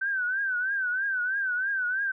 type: tone with vibrato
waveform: sine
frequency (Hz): 1535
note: G6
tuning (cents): -37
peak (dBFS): -25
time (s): 0.01-2.12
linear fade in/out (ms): 10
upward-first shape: triangle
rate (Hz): 3.1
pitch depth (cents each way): 120
effects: none